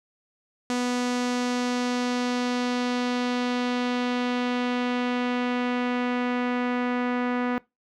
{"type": "tone with low-pass filter sweep", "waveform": "sawtooth", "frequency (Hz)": 246.5, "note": "B3", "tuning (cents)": -3, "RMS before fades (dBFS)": -26, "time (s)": [0.7, 7.58], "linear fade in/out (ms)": 0, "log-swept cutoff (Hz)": [7000, 1900], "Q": 1.3, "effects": ["noise-tail reverb RT60 0.2 s tail -21 dB re dry"]}